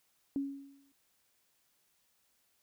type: tone with exponential decay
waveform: sine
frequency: 277.2 Hz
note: C#4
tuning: in tune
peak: -29 dBFS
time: 0.36-0.92 s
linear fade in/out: 1 ms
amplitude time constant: 120 ms
effects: white hiss -74 dBFS RMS until 2.62 s